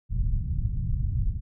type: low-pass noise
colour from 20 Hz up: pink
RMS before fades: -26 dBFS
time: 0.09-1.41 s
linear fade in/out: 50 ms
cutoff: 130 Hz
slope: 24 dB/octave
effects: none